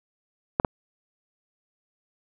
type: clicks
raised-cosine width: 1 ms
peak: -6 dBFS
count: 2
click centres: 0.599 / 0.648 s
effects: none